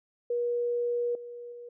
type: tone with level steps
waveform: sine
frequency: 480 Hz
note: B4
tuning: 49 cents flat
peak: -26 / -39 / -41 dBFS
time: 0.3-1.69 s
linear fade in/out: 5 ms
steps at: 1.15 / 1.52 s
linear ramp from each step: 2 ms
effects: none